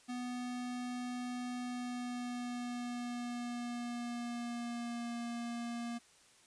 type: tone with pitch glide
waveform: square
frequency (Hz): 246.9 to 235.9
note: B3 to A#3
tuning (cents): 0 to +21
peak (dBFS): -39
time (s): 0.08-5.99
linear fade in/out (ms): 20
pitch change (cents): -79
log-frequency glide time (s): 1.61-5.16
effects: white hiss -64 dBFS RMS until 6.46 s + resampled to 22050 Hz